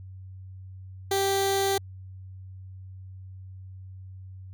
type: tone with notch filter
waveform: 15% pulse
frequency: 392 Hz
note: G4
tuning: in tune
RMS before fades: -25 dBFS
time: 1.11-1.78 s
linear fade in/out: 5 ms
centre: 1300 Hz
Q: 1.1
effects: added 94 Hz sine -40 dBFS peak until 4.53 s